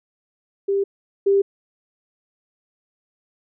sine tone pair in turn, 396 / 396 Hz, G4 / G4, +18 / +18 cents, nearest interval unison, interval 0 cents, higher neither, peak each -17 / -13 dBFS, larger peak second, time 0.68-0.84 / 1.26-1.42 s, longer neither, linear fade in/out 10 ms, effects none

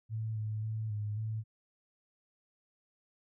sine tone with pitch steps, 110.6 / 107.8 / 109.9 / 104.9 / 109.8 Hz, A2 / A2 / A2 / G#2 / A2, +9 / -35 / -2 / +18 / -3 cents, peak -33 dBFS, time 0.09-1.44 s, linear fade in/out 50 ms, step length 270 ms, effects none

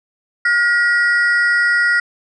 triangle ring-modulated tone, 1672 Hz, G#6, 11 cents sharp, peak -7 dBFS, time 0.45-2 s, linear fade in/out 5 ms, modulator 243 Hz, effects resampled to 22050 Hz

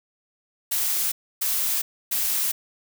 blue noise bursts, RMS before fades -24 dBFS, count 3, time 0.71-2.52 s, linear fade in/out 10 ms, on 410 ms, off 290 ms, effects none

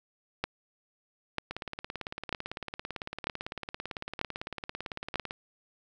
two click trains, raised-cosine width 0.3 ms, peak -20 / -13 dBFS, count 69 / 6, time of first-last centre 1.51-5.309 / 0.44-5.157 s, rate 17.9 / 1.06 Hz, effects none

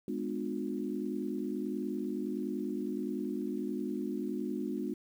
sine chord, G# diminished seventh, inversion none, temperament just, 207.7 / 249.2 / 299 / 358.8 Hz, G#3 / B3 / D4 / F4, 0 / +16 / +31 / +47 cents, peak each -38 / -38 / -38 / -39 dBFS, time 0.08-4.94 s, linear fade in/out 2 ms, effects 10-bit

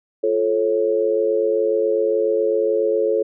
sine chord, F augmented, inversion none, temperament just, 349.2 / 436.5 / 545.7 Hz, F4 / A4 / C#5, 0 / -14 / -27 cents, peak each -24 / -18 / -21 dBFS, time 0.23-3.23 s, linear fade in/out 10 ms, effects none

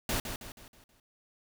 pink noise with echo, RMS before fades -31 dBFS, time 0.09-0.2 s, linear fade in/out 2 ms, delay 160 ms, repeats 5, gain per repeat -7 dB, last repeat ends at 1 s, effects none

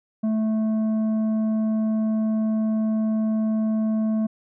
sine tone with tanh clipping, 218.6 Hz, A3, 11 cents flat, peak -21 dBFS, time 0.23-4.27 s, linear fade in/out 10 ms, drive 7 dB, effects none

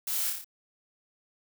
blue noise with echo, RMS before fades -32 dBFS, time 0.07-0.3 s, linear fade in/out 5 ms, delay 29 ms, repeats 5, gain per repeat -3 dB, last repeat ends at 0.445 s, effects none

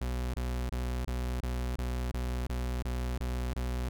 40% pulse tone bursts, 61.74 Hz, B1, in tune, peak -30 dBFS, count 11, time 0.01-3.89 s, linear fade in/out 5 ms, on 330 ms, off 25 ms, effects none

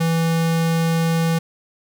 square tone, 164.81 Hz, E3, in tune, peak -17 dBFS, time 0-1.39 s, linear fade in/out 10 ms, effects none

